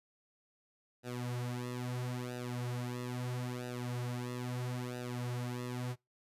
sawtooth tone with flanger, 123.47 Hz, B2, in tune, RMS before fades -39 dBFS, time 1.03-5.96 s, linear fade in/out 50 ms, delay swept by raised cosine 0.91 to 6.81 ms, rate 0.76 Hz, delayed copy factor -0.9, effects noise-tail reverb RT60 0.2 s tail -24 dB re dry + resampled to 32000 Hz

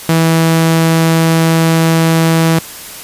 sawtooth tone, 163.4 Hz, E3, 15 cents flat, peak -4 dBFS, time 0.09-2.59 s, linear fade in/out 2 ms, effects white hiss -29 dBFS RMS until 3.03 s + resampled to 32000 Hz

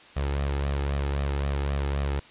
sawtooth tone with flanger, 70.2 Hz, C#2, 22 cents sharp, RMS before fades -27 dBFS, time 0.16-2.2 s, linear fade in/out 10 ms, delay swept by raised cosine 1.6 to 2.37 ms, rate 3.8 Hz, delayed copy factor +0.5, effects white hiss -50 dBFS RMS until 2.3 s + resampled to 8000 Hz

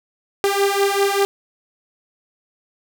sawtooth beating tone pair, 395.4 / 400.5 Hz, G4 / G4, +15 / +37 cents, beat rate 5.1 Hz, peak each -15 dBFS, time 0.44-1.25 s, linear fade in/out 0 ms, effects none

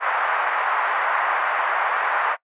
pink band-pass noise, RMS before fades -22 dBFS, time 0-2.37 s, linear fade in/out 50 ms, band 800 to 1800 Hz, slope 24 dB/octave, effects noise-tail reverb RT60 0.1 s tail -22 dB re dry + resampled to 8000 Hz

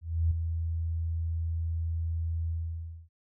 sine tone with ADSR envelope, 82.41 Hz, E2, in tune, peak -21 dBFS, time 0.01-3.09 s, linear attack 300 ms, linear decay 6 ms, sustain -7 dB, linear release 600 ms, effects none

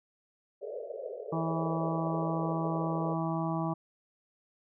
pink band-pass noise, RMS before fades -40 dBFS, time 0.61-3.15 s, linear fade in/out 20 ms, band 410 to 640 Hz, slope 96 dB/octave
harmonic tone, 163.4 Hz, E3, 15 cents flat, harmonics 1 / 2 / 4 / 5 / 6 / 7, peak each -32 / -35 / -38 / -39 / -40 / -40 dBFS, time 1.32-3.74 s, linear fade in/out 10 ms
effects none

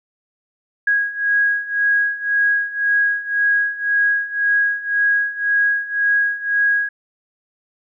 sine beating tone pair, 1648 / 1649.9 Hz, G#6 / G#6, -14 / -12 cents, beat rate 1.9 Hz, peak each -20 / -17 dBFS, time 0.87-6.89 s, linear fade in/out 5 ms, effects none

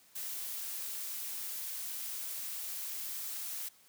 blue noise, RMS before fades -40 dBFS, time 0.15-3.69 s, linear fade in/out 10 ms, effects white hiss -63 dBFS RMS until 3.88 s + high-pass 80 Hz 12 dB/octave

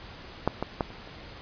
clicks, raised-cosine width 1 ms, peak -8 / -14 / -11 / -30 / -30 dBFS, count 5, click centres 0.476 / 0.626 / 0.808 / 0.904 / 1.075 s, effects pink hiss -45 dBFS RMS until 1.41 s + resampled to 11025 Hz

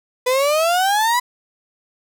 35% pulse exponential sweep, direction up, 493.9 to 1000 Hz, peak -13 dBFS, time 0.26-1.2 s, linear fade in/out 10 ms, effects none

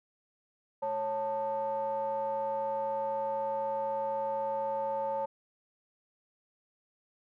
triangle ring-modulated tone, 168 Hz, E3, 33 cents sharp, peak -25 dBFS, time 0.82-5.26 s, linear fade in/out 10 ms, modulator 718 Hz, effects none

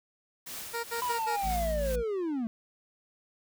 white noise with tremolo, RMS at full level -39 dBFS, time 0.46-1.96 s, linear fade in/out 10 ms, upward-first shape triangle, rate 2.1 Hz, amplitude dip 70%
15% pulse tone bursts, 466.2 Hz, A#4, in tune, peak -25 dBFS, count 4, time 0.73-1.371 s, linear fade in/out 20 ms, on 110 ms, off 67 ms
triangle linear sweep, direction down, 1007 to 216.5 Hz, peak -27 dBFS, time 1.02-2.47 s, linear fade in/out 0 ms
harmonic tone, 55.8 Hz, A1, 25 cents sharp, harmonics 1 / 3 / 4, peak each -31 / -41 / -43 dBFS, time 1.42-2.04 s, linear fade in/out 50 ms
effects none

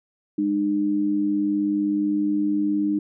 sine tone pair together, 204.1 / 303.4 Hz, G#3 / D#4, -30 / -44 cents, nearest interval perfect fifth, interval 686 cents, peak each -27 / -20 dBFS, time 0.38-2.99 s, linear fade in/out 5 ms, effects none

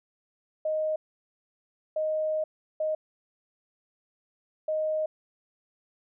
sine tone bursts at uneven times, 622.3 Hz, D#5, in tune, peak -25 dBFS, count 4, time 0.65-0.96 / 1.96-2.44 / 2.8-2.95 / 4.68-5.06 s, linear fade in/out 5 ms, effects none

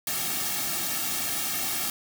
white noise with comb filter, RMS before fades -29 dBFS, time 0.07-1.9 s, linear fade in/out 2 ms, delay 2 ms, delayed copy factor -0.95, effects none

